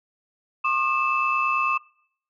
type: tone cluster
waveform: sine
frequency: 1080 / 1209 / 2630 Hz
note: C#6 / D6 / E7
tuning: -45 / +50 / -5 cents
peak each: -24 dBFS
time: 0.64-1.78 s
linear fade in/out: 10 ms
effects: noise-tail reverb RT60 0.6 s tail -23 dB re dry + tanh soft clip ceiling -10 dBFS

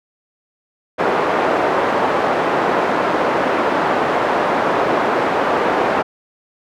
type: band-pass noise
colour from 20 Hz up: pink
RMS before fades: -17 dBFS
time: 0.98-6.03 s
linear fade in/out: 20 ms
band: 410 to 1200 Hz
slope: 12 dB/octave
effects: none

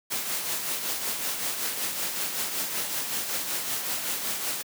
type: noise with tremolo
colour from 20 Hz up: white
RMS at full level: -28 dBFS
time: 0.1-4.63 s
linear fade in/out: 20 ms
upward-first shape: triangle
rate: 5.3 Hz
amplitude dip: 50%
effects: high-pass 150 Hz 12 dB/octave

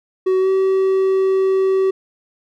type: tone with pitch glide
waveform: triangle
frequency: 375.1 to 382.3 Hz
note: F#4 to G4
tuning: +24 to -43 cents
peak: -11 dBFS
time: 0.26-1.91 s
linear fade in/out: 10 ms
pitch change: +33 cents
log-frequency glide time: 0.39-0.49 s
effects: none

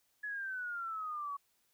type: exponential sweep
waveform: sine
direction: down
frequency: 1708 to 1117 Hz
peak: -37 dBFS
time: 0.23-1.37 s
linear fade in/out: 10 ms
effects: white hiss -75 dBFS RMS until 1.73 s

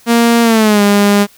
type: tone with pitch glide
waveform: sawtooth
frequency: 233.7 to 203.4 Hz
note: A#3 to G#3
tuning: +5 to -36 cents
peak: -3 dBFS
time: 0.06-1.27 s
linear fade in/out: 50 ms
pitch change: -241 cents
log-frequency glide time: 0.42-0.82 s
effects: white hiss -45 dBFS RMS until 1.37 s

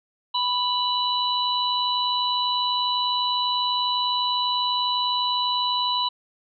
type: harmonic tone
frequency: 989 Hz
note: B5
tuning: 2 cents sharp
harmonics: 1 / 3 / 4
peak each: -24 / -28 / -25 dBFS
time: 0.34-6.09 s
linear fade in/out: 10 ms
effects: none

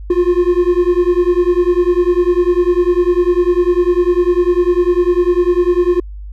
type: beating tone pair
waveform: triangle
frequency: 349.5 / 359.5 Hz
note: F4 / F#4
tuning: +1 / -50 cents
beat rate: 10 Hz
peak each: -11 dBFS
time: 0.1-6 s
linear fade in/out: 5 ms
effects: added 50 Hz sine -26 dBFS peak until 6.32 s

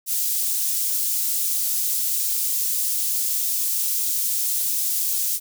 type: high-pass noise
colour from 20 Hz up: white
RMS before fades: -23 dBFS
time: 0.06-5.4 s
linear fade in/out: 50 ms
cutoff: 6400 Hz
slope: 12 dB/octave
effects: none

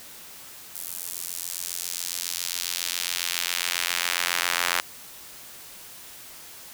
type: tone with high-pass filter sweep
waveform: sawtooth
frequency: 87.31 Hz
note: F2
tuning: in tune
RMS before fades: -29 dBFS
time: 0.75-4.81 s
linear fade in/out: 0 ms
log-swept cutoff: 11000 to 1400 Hz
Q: 0.9
effects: white hiss -44 dBFS RMS until 6.73 s

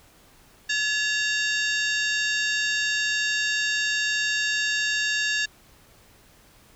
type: harmonic tone with a mistuned harmonic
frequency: 921 Hz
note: A#5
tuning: 21 cents flat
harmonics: 2 / 3 / 4 / 5 / 6 / 7 / 8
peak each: -25 / -29 / -31 / -33 / -35 / -36 / -37 dBFS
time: 0.69-5.46 s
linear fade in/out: 10 ms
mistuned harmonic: 2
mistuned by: -130 cents
effects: pink hiss -55 dBFS RMS until 6.75 s

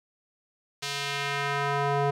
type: tone with band-pass filter sweep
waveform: square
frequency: 141.7 Hz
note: C#3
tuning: 38 cents sharp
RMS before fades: -28 dBFS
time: 0.82-2.11 s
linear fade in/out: 10 ms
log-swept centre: 4500 to 650 Hz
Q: 1
effects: none

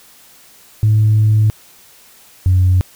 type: tone pair in turn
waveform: sine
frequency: 107.6 / 91.8 Hz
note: A2 / F#2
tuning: -38 / -13 cents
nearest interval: minor third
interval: 275 cents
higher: first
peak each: -7 dBFS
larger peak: neither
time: 0.83-1.5 / 2.46-2.81 s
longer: first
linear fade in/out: 0 ms
effects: tanh soft clip ceiling -5 dBFS + white hiss -45 dBFS RMS until 2.95 s

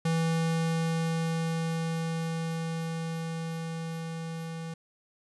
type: tone with level ramp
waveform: square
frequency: 163.9 Hz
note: E3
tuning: 10 cents flat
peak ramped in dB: -25 to -36 dBFS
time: 0.05-4.74 s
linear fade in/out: 5 ms
effects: resampled to 24000 Hz + 10-bit

